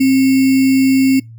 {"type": "tone with sample-and-hold", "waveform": "sine", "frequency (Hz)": 265.3, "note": "C4", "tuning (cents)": 24, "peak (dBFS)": -8, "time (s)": [0, 1.2], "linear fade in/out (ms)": 10, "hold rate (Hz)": 2450, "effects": ["noise-tail reverb RT60 0.2 s tail -25 dB re dry", "added 114 Hz sine -33 dBFS peak until 1.38 s"]}